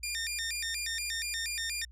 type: tone with vibrato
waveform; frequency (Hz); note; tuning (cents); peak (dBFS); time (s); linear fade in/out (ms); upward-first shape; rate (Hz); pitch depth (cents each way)
15% pulse; 2093; C7; 0; -26; 0.03-1.85; 5; square; 4.2; 240
effects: added 60 Hz sine -49 dBFS peak until 1.91 s + resampled to 32000 Hz